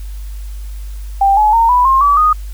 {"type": "tone with pitch steps", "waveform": "sine", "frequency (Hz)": [789, 850.5, 916.9, 988.4, 1065.4, 1148.5, 1238.1], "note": ["G5", "G#5", "A#5", "B5", "C6", "D6", "D#6"], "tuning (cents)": [11, 41, -29, 1, 31, -39, -9], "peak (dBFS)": -7, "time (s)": [1.21, 2.33], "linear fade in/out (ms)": 5, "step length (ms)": 160, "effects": ["added 50 Hz sine -23 dBFS peak until 2.53 s", "white hiss -44 dBFS RMS until 2.53 s"]}